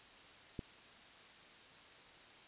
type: click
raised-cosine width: 3 ms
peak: -28 dBFS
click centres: 0.592 s
effects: white hiss -58 dBFS RMS until 2.47 s + resampled to 8000 Hz